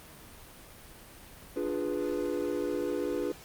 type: chord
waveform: triangle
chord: D diminished seventh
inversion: none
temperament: equal with one note detuned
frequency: 293.7 / 349.2 / 414.1 / 493.9 Hz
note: D4 / F4 / Ab4 / Cb5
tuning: 0 / 0 / -5 / 0 cents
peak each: -33 dBFS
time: 1.56-3.32 s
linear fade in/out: 5 ms
effects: pink hiss -50 dBFS RMS until 3.44 s + Opus 32 kbps